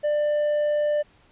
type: tone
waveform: triangle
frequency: 594 Hz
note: D5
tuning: 20 cents sharp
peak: -18 dBFS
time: 0.03-1.03 s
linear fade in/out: 20 ms
effects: pink hiss -58 dBFS RMS until 1.31 s + resampled to 8000 Hz